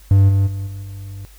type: tone with level steps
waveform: triangle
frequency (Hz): 98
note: G2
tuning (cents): 0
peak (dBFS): -6 / -10 / -20 / -25 / -27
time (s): 0.11-1.25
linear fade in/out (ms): 0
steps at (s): 0.28 / 0.46 / 0.66 / 0.82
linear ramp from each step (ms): 20
effects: added 50 Hz sine -42 dBFS peak until 1.38 s + white hiss -50 dBFS RMS until 1.38 s